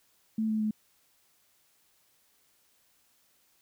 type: tone with pitch steps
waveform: sine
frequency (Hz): 220 / 217.3 / 214.7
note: A3 / A3 / A3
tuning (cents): 0 / -21 / -42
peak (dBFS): -26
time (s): 0.38-0.71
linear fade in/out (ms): 5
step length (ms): 110
effects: white hiss -68 dBFS RMS until 3.61 s